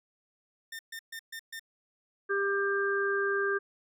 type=tone bursts; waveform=sawtooth; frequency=1810 Hz; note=A6; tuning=48 cents sharp; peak=-35 dBFS; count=5; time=0.72-1.595 s; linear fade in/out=5 ms; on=71 ms; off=130 ms
type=harmonic tone; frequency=397.4 Hz; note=G4; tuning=24 cents sharp; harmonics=1 / 3 / 4; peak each=-29 / -35 / -30 dBFS; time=2.29-3.59 s; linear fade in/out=20 ms
effects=none